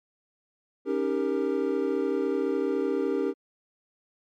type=chord; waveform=triangle; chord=Eb dominant seventh; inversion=third; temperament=equal with one note detuned; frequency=277.2 / 311.1 / 396.3 / 466.2 Hz; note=Db4 / Eb4 / G4 / Bb4; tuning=0 / 0 / +19 / 0 cents; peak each=-28 / -30 / -26 / -28 dBFS; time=0.85-3.34 s; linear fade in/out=50 ms; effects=MP3 96 kbps